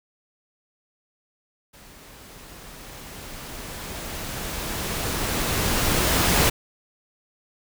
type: noise with level ramp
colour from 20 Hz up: pink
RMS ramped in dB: -48 to -18 dBFS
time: 1.73-6.5 s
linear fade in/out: 10 ms
effects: none